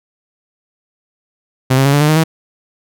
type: tone with pitch steps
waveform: sawtooth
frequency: 130.3 / 134.97 / 139.81 / 144.83 / 150.02 / 155.4 / 160.98 Hz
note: C3 / C#3 / C#3 / D3 / D3 / D#3 / E3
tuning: -7 / -46 / +15 / -24 / +37 / -2 / -41 cents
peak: -5 dBFS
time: 1.7-2.239 s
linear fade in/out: 10 ms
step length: 77 ms
effects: none